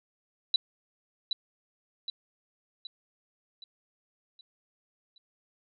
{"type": "tone with echo", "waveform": "sine", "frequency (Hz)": 3951, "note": "B7", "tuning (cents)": 0, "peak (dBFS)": -20, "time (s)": [0.54, 0.56], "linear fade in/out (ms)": 2, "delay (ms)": 770, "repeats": 6, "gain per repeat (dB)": -6, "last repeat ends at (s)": 5.18, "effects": []}